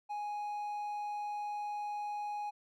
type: tone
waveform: triangle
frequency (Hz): 830.6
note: G#5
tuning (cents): 0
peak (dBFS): -34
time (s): 0.09-2.51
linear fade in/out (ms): 20
effects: none

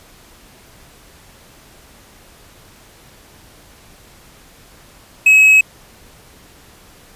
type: tone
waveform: triangle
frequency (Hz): 2562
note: E7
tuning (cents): -50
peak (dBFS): -4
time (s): 5.26-5.61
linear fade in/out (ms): 5
effects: pink hiss -45 dBFS RMS until 7.15 s + resampled to 32000 Hz

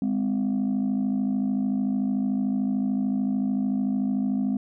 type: tone pair together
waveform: sine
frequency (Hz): 204.1 / 257.6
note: G#3 / C4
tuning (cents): -30 / -27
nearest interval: major third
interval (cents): 403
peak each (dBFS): -23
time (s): 0.02-4.57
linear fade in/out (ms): 2
effects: tanh soft clip ceiling -19 dBFS

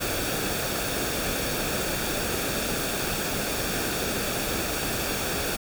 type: noise with comb filter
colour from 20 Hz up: pink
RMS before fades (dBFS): -28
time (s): 0-5.57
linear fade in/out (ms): 20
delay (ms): 0.99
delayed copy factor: -0.5
effects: none

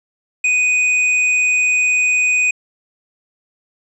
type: tone with tanh clipping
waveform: triangle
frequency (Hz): 2489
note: D#7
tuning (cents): 0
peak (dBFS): -14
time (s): 0.44-2.51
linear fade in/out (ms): 5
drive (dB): 13
effects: resampled to 24000 Hz

